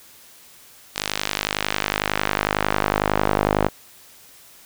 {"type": "tone with band-pass filter sweep", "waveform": "sawtooth", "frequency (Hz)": 51, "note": "G#1", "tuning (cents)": -31, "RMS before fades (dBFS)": -23, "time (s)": [0.95, 3.69], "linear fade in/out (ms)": 20, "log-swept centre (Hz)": [4600, 680], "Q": 0.8, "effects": ["white hiss -48 dBFS RMS until 4.65 s"]}